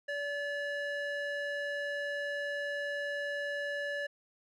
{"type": "tone with band-pass filter", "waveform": "square", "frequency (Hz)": 575, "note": "D5", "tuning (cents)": -37, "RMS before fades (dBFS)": -36, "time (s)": [0.08, 4.07], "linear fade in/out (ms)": 10, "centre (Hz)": 1400, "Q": 2.1, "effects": []}